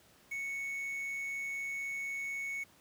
triangle tone with quantisation, 2214 Hz, C#7, 3 cents flat, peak -34 dBFS, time 0.31-2.64 s, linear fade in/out 10 ms, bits 9, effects pink hiss -63 dBFS RMS until 2.8 s + high-pass 80 Hz 12 dB/octave

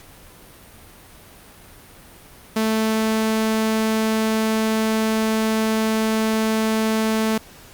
sawtooth tone, 220 Hz, A3, in tune, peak -14 dBFS, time 2.56-7.38 s, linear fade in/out 5 ms, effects pink hiss -45 dBFS RMS until 7.73 s + Opus 48 kbps

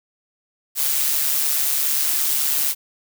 blue noise with amplitude modulation, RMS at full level -18 dBFS, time 0.75-2.75 s, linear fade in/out 50 ms, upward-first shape sine, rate 144 Hz, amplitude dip 50%, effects none

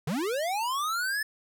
square linear sweep, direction up, 130 to 1760 Hz, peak -28 dBFS, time 0.07-1.23 s, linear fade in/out 5 ms, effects none

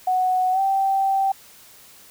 sine tone with pitch glide, 740 to 778.1 Hz, F#5 to G5, 0 to -13 cents, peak -17 dBFS, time 0.07-1.32 s, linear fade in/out 5 ms, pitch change +87 cents, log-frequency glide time 0.52-0.6 s, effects white hiss -48 dBFS RMS until 2.1 s

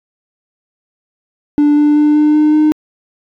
triangle tone with pitch steps, 293.7 / 296.1 / 298.5 / 300.9 / 303.4 / 305.8 Hz, D4 / D4 / D4 / D4 / D#4 / D#4, 0 / +14 / +28 / +42 / -44 / -30 cents, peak -4 dBFS, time 1.58-2.72 s, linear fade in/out 0 ms, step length 190 ms, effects tanh soft clip ceiling -1 dBFS

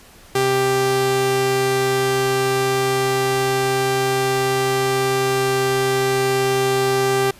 sawtooth tone pair together, 131.28 / 393.7 Hz, C3 / G4, +6 / +8 cents, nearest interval octave + perfect fifth, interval 1902 cents, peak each -21 / -13 dBFS, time 0.35-7.31 s, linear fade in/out 5 ms, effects pink hiss -46 dBFS RMS until 7.39 s + resampled to 32000 Hz

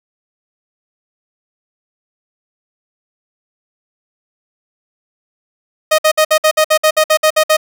sawtooth tone bursts, 622.3 Hz, D#5, in tune, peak -4 dBFS, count 13, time 5.91-7.569 s, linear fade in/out 10 ms, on 75 ms, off 57 ms, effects none

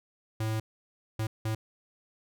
square tone bursts at uneven times, 110 Hz, A2, in tune, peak -29 dBFS, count 3, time 0.4-0.6 / 1.19-1.27 / 1.45-1.55 s, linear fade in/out 5 ms, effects none

